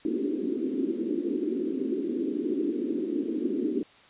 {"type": "band-pass noise", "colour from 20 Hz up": "pink", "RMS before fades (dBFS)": -29, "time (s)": [0.05, 3.83], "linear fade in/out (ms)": 2, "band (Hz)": [250, 380], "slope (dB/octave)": 48, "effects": ["white hiss -55 dBFS RMS until 4.09 s", "resampled to 8000 Hz"]}